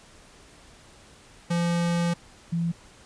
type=tone pair in turn; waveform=square / sine; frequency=171.6 / 168.65 Hz; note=F3 / E3; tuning=-30 / +40 cents; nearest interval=unison; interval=30 cents; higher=first; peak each=-23 dBFS; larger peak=neither; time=1.5-2.14 / 2.52-2.72 s; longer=first; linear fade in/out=10 ms; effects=pink hiss -52 dBFS RMS until 3.05 s + resampled to 22050 Hz